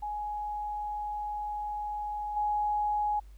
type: tone with level steps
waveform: sine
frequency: 836 Hz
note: G#5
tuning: 11 cents sharp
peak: -32 / -26 dBFS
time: 0.02-3.2 s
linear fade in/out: 10 ms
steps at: 2.36 s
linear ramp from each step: 10 ms
effects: added 50 Hz sine -47 dBFS peak until 3.37 s + pink hiss -67 dBFS RMS until 3.37 s